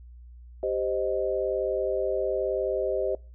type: chord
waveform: sine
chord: C minor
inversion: second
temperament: equal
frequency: 392 / 523.3 / 622.3 Hz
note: G4 / C5 / Eb5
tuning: 0 / 0 / 0 cents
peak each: -29 dBFS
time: 0.63-3.15 s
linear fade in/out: 2 ms
effects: noise-tail reverb RT60 0.3 s tail -22 dB re dry + added 60 Hz sine -44 dBFS peak until 3.34 s